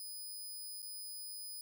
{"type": "tone with dropouts", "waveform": "10% pulse", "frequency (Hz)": 4999, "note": "D#8", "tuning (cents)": 7, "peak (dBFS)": -37, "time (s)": [0, 1.61], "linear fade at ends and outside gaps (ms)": 1, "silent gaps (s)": [0.82, 0.827], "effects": []}